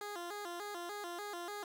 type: tone with vibrato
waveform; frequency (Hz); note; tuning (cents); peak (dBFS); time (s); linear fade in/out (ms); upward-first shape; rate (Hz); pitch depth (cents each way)
15% pulse; 378.4; F#4; +39; -35; 0.01-1.64; 2; square; 3.4; 150
effects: none